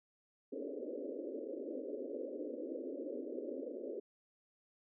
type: band-pass noise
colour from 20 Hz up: white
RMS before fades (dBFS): -43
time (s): 0.52-4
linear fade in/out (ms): 10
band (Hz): 250 to 570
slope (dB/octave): 96
effects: none